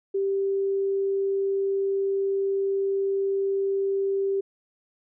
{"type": "tone", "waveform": "sine", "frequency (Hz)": 392, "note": "G4", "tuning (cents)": 0, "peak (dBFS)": -22, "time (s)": [0.14, 4.41], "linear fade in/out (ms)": 10, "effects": []}